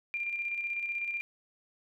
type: tone with tremolo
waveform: sine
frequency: 2388 Hz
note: D7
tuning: 28 cents sharp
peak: -30 dBFS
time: 0.14-1.21 s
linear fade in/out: 0 ms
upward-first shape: square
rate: 16 Hz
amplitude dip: 40%
effects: none